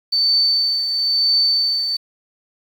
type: tone with tremolo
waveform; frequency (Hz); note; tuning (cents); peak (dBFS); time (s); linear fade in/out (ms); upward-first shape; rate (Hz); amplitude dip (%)
sine; 4537; C#8; +39; -12; 0.12-1.97; 10; triangle; 1; 55
effects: 7-bit

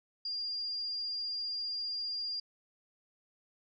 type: tone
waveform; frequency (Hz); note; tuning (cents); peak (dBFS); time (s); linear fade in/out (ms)
sine; 4805; D8; +39; -34; 0.25-2.4; 5
effects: none

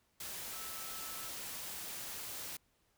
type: tone in noise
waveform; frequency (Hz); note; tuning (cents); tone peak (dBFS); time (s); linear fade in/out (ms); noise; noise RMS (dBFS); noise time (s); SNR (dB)
sine; 1309; E6; -13; -52; 0.53-1.29; 5; white; -44; 0.2-2.57; -11
effects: pink hiss -75 dBFS RMS until 2.97 s

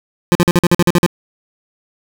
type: tone bursts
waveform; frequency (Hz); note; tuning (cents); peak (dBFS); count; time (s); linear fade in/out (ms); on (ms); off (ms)
25% pulse; 174.61; F3; 0; -4; 10; 0.32-1.063; 0; 32; 47
effects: none

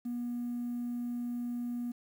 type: tone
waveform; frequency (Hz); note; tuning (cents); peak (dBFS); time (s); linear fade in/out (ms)
triangle; 241.1; B3; -41; -30; 0.05-1.92; 10
effects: tanh soft clip ceiling -30 dBFS + 10-bit

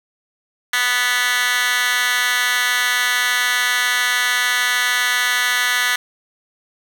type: tone with high-pass filter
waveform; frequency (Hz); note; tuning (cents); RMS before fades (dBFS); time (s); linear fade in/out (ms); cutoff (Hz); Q
10% pulse; 246.9; B3; 0; -18; 0.73-5.96; 5; 2000; 3.3
effects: none

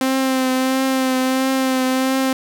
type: tone with vibrato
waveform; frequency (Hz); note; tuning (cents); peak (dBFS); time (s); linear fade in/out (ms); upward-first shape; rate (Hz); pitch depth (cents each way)
sawtooth; 261.6; C4; 0; -12; 0.01-2.33; 2; triangle; 1.5; 28
effects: none

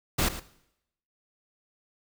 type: noise with echo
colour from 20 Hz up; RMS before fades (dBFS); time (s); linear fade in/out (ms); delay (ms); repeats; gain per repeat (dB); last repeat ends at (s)
pink; -25; 0.18-0.29; 10; 110; 1; -13; 0.4
effects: noise-tail reverb RT60 0.8 s tail -18 dB re dry

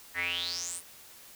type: tone with band-pass filter sweep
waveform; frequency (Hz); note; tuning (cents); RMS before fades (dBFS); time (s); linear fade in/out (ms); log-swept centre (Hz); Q
square; 87.31; F2; 0; -34; 0.14-0.82; 50; 1800 to 10000; 9.5
effects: white hiss -52 dBFS RMS until 1.35 s

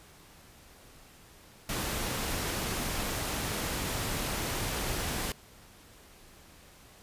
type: noise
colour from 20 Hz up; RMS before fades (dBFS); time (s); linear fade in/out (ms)
pink; -33; 1.69-5.32; 2
effects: pink hiss -55 dBFS RMS until 7.02 s + resampled to 32000 Hz

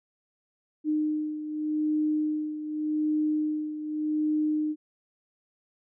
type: beating tone pair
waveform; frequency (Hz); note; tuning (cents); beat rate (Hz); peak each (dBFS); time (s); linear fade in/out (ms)
sine; 305.2 / 306.05; D#4 / D#4; -33 / -28; 0.85; -26 / -32; 0.84-4.76; 50
effects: none

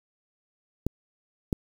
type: clicks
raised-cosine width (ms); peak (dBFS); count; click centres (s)
3; -12; 2; 0.866 / 1.528
effects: 7-bit

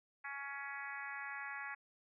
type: harmonic tone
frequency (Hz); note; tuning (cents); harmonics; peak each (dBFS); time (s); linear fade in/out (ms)
279.3; C#4; +13; 3 / 4 / 5 / 6 / 7 / 8 / 9; -51 / -51 / -51 / -47 / -48 / -52 / -57; 0.24-1.75; 10
effects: none

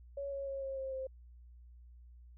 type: tone with pitch steps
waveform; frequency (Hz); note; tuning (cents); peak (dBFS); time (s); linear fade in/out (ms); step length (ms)
sine; 559 / 552.3 / 545.6 / 539 / 532.5 / 526.1; C#5 / C#5 / C#5 / C#5 / C5 / C5; +14 / -6 / -28 / -49 / +30 / +9; -37; 0.17-1.07; 5; 150
effects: added 60 Hz sine -53 dBFS peak until 2.37 s

